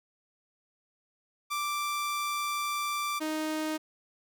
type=tone pair in turn; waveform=sawtooth; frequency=1174.7 / 311.1 Hz; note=D6 / D#4; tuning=0 / 0 cents; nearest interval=octave + major seventh; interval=2300 cents; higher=first; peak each=-26 dBFS; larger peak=neither; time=1.5-3.2 / 3.2-3.78 s; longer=first; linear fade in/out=20 ms; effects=none